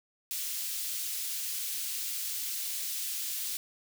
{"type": "high-pass noise", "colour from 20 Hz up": "white", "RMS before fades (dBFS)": -35, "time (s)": [0.31, 3.57], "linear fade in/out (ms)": 0, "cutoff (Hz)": 3100, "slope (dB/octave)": 12, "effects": []}